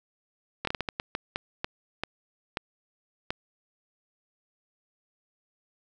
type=slowing click train; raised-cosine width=0.3 ms; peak=-13 dBFS; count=13; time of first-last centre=0.65-3.305 s; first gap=23 ms; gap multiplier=1.37; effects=none